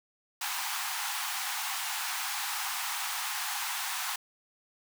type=high-pass noise; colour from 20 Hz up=pink; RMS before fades=-34 dBFS; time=0.41-4.16 s; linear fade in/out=5 ms; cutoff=750 Hz; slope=96 dB/octave; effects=none